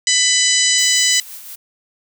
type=harmonic tone; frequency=997 Hz; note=B5; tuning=16 cents sharp; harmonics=2 / 3 / 4 / 5 / 6 / 7 / 8; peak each=-20 / -20 / -20 / -20 / -20 / -20 / -20 dBFS; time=0.07-1.2 s; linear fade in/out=2 ms
type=noise with tremolo; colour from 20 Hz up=blue; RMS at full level=-32 dBFS; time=0.78-1.56 s; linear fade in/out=10 ms; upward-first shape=triangle; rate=5.8 Hz; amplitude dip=50%
effects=none